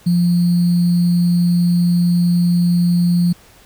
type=tone with sample-and-hold; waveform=sine; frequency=174.61 Hz; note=F3; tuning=in tune; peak=-11 dBFS; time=0.06-3.33 s; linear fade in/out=10 ms; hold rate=4410 Hz; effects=pink hiss -47 dBFS RMS until 3.65 s